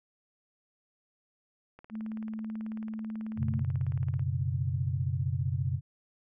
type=click train; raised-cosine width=0.5 ms; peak=-35 dBFS; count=45; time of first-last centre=1.79-4.194 s; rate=18.3 Hz
type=tone; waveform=sine; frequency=218.6 Hz; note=A3; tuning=11 cents flat; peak=-34 dBFS; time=1.9-3.64 s; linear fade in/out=50 ms
type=chord; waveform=sine; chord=F# suspended fourth; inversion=none; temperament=equal; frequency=92.5 / 123.47 / 138.59 Hz; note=F#2 / B2 / C#3; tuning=0 / 0 / 0 cents; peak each=-32 dBFS; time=3.36-5.81 s; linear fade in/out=50 ms
effects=none